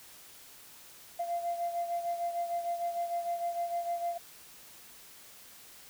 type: beating tone pair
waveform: sine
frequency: 689 / 695.6 Hz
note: F5 / F5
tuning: -24 / -7 cents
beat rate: 6.6 Hz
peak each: -31 / -37 dBFS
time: 1.19-4.18 s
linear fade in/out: 10 ms
effects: tanh soft clip ceiling -26 dBFS + white hiss -53 dBFS RMS until 5.89 s